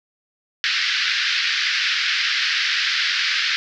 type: band-pass noise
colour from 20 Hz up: pink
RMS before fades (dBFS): -21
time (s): 0.64-3.56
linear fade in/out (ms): 0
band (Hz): 1500 to 5200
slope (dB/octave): 48
effects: none